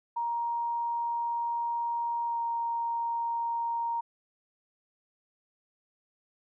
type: tone with pitch glide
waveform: sine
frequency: 939 to 932.5 Hz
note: A#5 to A#5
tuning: +12 to 0 cents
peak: -28 dBFS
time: 0.16-4.01 s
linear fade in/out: 10 ms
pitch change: -12 cents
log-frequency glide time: 2.26-2.38 s
effects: none